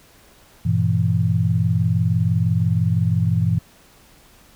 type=chord; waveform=sine; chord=E diminished; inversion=first; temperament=just; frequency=98.89 / 118.67 / 164.81 Hz; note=G2 / Bb2 / E3; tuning=+16 / +31 / 0 cents; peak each=-20 dBFS; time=0.65-3.59 s; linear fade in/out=10 ms; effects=pink hiss -51 dBFS RMS until 4.55 s